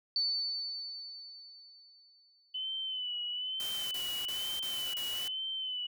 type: tone with exponential decay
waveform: sine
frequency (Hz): 4505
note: C#8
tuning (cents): +27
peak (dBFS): -27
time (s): 0.16-2.56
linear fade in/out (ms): 1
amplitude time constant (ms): 520
type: tone with vibrato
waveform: sine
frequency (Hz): 3013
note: F#7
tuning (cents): +31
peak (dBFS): -34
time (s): 2.54-5.87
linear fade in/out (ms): 10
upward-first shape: sine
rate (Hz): 1.1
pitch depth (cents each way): 56
type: noise bursts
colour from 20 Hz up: white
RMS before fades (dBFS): -43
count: 5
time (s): 3.6-5.278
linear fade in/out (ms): 0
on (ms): 310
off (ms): 32
effects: none